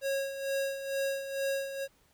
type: tone with tremolo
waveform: square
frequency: 547 Hz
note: C#5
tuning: 23 cents flat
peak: -29 dBFS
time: 0.01-1.88 s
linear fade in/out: 50 ms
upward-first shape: sine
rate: 2.2 Hz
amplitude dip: 65%
effects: pink hiss -67 dBFS RMS until 2.13 s